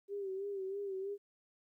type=tone with vibrato; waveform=sine; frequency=392 Hz; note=G4; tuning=in tune; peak=-37 dBFS; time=0.08-1.18 s; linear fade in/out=50 ms; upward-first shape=sine; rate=3.1 Hz; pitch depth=61 cents each way; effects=13-bit